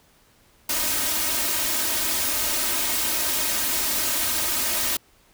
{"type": "noise with comb filter", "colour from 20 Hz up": "white", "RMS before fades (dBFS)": -24, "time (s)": [0.69, 4.97], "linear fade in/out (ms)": 5, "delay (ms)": 3.2, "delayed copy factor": 0.75, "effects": ["pink hiss -58 dBFS RMS until 5.33 s"]}